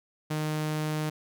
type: tone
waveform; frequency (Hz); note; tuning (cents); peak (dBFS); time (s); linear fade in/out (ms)
sawtooth; 153.8; D#3; -20; -24; 0.3-1.1; 10
effects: none